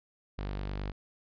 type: tone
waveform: sawtooth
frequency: 49.29 Hz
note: G1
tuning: 10 cents sharp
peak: -30 dBFS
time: 0.38-0.92 s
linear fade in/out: 10 ms
effects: resampled to 11025 Hz